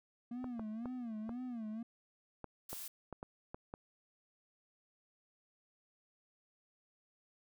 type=tone with vibrato; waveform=triangle; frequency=233.2 Hz; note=A#3; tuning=1 cent sharp; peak=-38 dBFS; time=0.31-1.83 s; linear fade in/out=5 ms; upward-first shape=sine; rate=2 Hz; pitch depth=150 cents each way
type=clicks; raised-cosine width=1 ms; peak=-30 dBFS; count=10; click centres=0.443 / 0.595 / 0.857 / 1.293 / 2.443 / 2.73 / 3.127 / 3.229 / 3.545 / 3.739 s
type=noise; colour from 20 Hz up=blue; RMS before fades=-46 dBFS; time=2.69-2.88 s; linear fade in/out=5 ms
effects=none